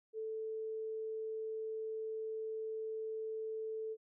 sine tone, 440 Hz, A4, in tune, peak -38 dBFS, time 0.13-3.97 s, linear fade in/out 50 ms, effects none

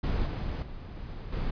brown noise with level steps, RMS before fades -28 / -32 / -41 / -39 / -31 dBFS, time 0.03-1.51 s, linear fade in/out 10 ms, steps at 0.26 / 0.62 / 0.96 / 1.32 s, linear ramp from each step 10 ms, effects resampled to 11025 Hz

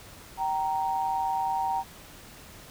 sine tone pair together, 773.5 / 932.3 Hz, G5 / A#5, -23 / 0 cents, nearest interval minor third, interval 323 cents, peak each -28 dBFS, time 0.37-1.84 s, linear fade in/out 50 ms, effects pink hiss -48 dBFS RMS until 2.7 s

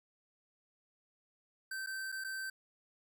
square tone with dropouts, 1551 Hz, G6, 19 cents flat, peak -39 dBFS, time 1.71-2.5 s, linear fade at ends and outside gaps 5 ms, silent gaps 1.863-1.87 / 2.119-2.123 / 2.24-2.245 s, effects none

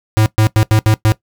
square tone bursts at uneven times, 108.6 Hz, A2, 22 cents flat, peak -9 dBFS, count 6, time 0.17-0.26 / 0.38-0.47 / 0.56-0.63 / 0.71-0.79 / 0.86-0.94 / 1.05-1.12 s, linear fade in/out 0 ms, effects noise-tail reverb RT60 0.1 s tail -18 dB re dry

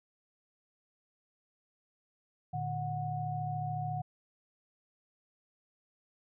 sine tone cluster, 114.2 / 148.1 / 733 Hz, A#2 / D3 / F#5, -35 / +15 / -16 cents, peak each -39 / -37 / -36 dBFS, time 2.53-4.02 s, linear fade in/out 10 ms, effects none

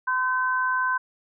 sine tone pair together, 1022 / 1532.5 Hz, C6 / G6, -41 / -40 cents, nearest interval perfect fifth, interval 701 cents, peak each -24 / -24 dBFS, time 0.07-0.98 s, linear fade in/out 10 ms, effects none

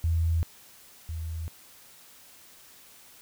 sine tone pair in turn, 82.41 / 81.37 Hz, E2 / E2, 0 / -22 cents, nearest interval unison, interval 22 cents, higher first, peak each -22 / -31 dBFS, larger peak first, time 0.04-0.43 / 1.09-1.48 s, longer neither, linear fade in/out 0 ms, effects white hiss -53 dBFS RMS until 3.21 s

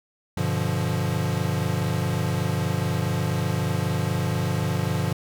square chord, G dominant seventh, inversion none, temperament equal with one note detuned, 98 / 121.98 / 146.83 / 174.61 Hz, G2 / B2 / D3 / F3, 0 / -21 / 0 / 0 cents, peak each -29 dBFS, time 0.37-5.13 s, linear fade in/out 5 ms, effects none

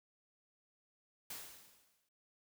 white noise with exponential decay, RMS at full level -44 dBFS, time 1.3-2.09 s, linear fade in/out 5 ms, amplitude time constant 170 ms, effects none

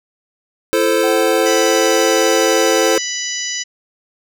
square chord, A minor, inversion second, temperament equal with one note detuned, 337.1 / 440 / 523.3 Hz, E4 / A4 / C5, +39 / 0 / 0 cents, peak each -19 / -17 / -17 dBFS, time 0.73-2.98 s, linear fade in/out 0 ms
sine tone with pitch glide, 760 to 770.2 Hz, F#5 to G5, +46 to -31 cents, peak -22 dBFS, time 1.03-2.96 s, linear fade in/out 10 ms, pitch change +23 cents, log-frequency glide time 1.39-2.07 s
harmonic tone, 987 Hz, B5, 1 cent flat, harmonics 2 / 3 / 4 / 5 / 6 / 7, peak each -27 / -27 / -32 / -28 / -24 / -29 dBFS, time 1.45-3.64 s, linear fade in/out 20 ms
effects none

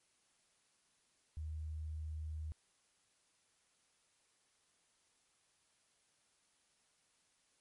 sine tone, 77.78 Hz, D#2, in tune, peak -40 dBFS, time 1.37-2.52 s, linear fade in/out 0 ms, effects white hiss -75 dBFS RMS until 7.6 s + MP3 48 kbps

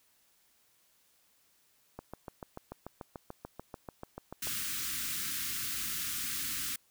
click train, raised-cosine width 1 ms, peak -27 dBFS, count 18, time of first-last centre 1.99-4.472 s, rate 6.85 Hz
white band-stop noise, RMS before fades -36 dBFS, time 4.42-6.76 s, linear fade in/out 5 ms, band 330 to 1200 Hz, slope 48 dB/octave
effects white hiss -69 dBFS RMS until 6.9 s

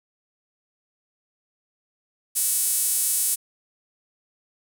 sawtooth tone with high-pass filter, 372.3 Hz, F#4, 11 cents sharp, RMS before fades -23 dBFS, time 2.35-3.36 s, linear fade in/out 20 ms, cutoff 9400 Hz, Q 2, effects none

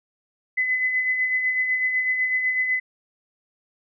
sine tone with tremolo, 2019 Hz, B6, 38 cents sharp, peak -18 dBFS, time 0.57-2.8 s, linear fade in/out 10 ms, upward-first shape sine, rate 8 Hz, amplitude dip 45%, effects none

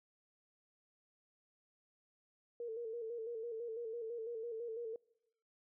sine tone with vibrato, 459.3 Hz, A#4, 26 cents flat, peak -40 dBFS, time 2.6-4.96 s, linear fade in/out 2 ms, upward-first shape square, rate 6 Hz, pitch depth 55 cents each way, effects noise-tail reverb RT60 0.9 s tail -26 dB re dry

